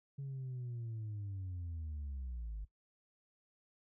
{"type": "linear sweep", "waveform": "sine", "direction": "down", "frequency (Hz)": [140, 49.35], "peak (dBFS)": -38, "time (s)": [0.18, 2.65], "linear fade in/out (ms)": 10, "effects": ["noise-tail reverb RT60 0.1 s tail -19 dB re dry", "tanh soft clip ceiling -38 dBFS"]}